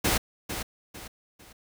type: noise with echo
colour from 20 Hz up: pink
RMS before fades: -24 dBFS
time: 0.04-0.18 s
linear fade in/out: 10 ms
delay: 450 ms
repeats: 3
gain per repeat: -9 dB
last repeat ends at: 1.53 s
effects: none